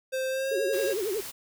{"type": "tone with pitch glide", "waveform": "square", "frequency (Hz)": [523.3, 544.9], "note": ["C5", "C#5"], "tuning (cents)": [0, -30], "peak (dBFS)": -28, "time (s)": [0.12, 0.94], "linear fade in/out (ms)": 20, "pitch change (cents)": 70, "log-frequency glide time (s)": [0.29, 0.57]}
{"type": "tone with vibrato", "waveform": "sine", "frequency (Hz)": 406.8, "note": "G#4", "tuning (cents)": -36, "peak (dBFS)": -27, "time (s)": [0.51, 1.21], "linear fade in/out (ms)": 10, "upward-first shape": "triangle", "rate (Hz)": 11, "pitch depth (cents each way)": 250}
{"type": "noise", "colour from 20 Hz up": "white", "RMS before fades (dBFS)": -39, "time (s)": [0.72, 1.32], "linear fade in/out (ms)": 20}
{"effects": []}